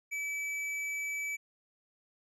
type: tone with hard clipping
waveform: triangle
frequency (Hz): 2300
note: D7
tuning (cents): -37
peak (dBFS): -35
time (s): 0.11-1.37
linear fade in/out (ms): 20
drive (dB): 12
effects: none